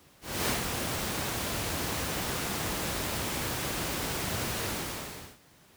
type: noise with ADSR envelope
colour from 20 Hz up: pink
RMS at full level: -27 dBFS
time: 0.21-5.39 s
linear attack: 270 ms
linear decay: 120 ms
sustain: -5 dB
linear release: 730 ms
effects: pink hiss -59 dBFS RMS until 5.76 s + high-pass 60 Hz 12 dB/octave